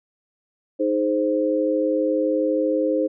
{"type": "chord", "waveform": "sine", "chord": "Ab major", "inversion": "second", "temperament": "equal with one note detuned", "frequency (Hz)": [311.1, 423.3, 523.3], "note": ["Eb4", "Ab4", "C5"], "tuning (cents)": [0, 33, 0], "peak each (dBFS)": [-22, -26, -21], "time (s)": [0.79, 3.08], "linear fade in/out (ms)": 20, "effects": []}